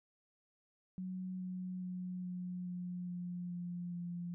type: tone with pitch steps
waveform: sine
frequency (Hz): 185 / 183.4 / 181.82 / 180.25 / 178.7 / 177.16 / 175.63 / 174.11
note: F#3 / F#3 / F#3 / F#3 / F3 / F3 / F3 / F3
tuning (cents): 0 / -15 / -30 / -45 / +40 / +25 / +10 / -5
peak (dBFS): -39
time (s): 0.98-4.34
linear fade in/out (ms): 0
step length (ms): 420
effects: none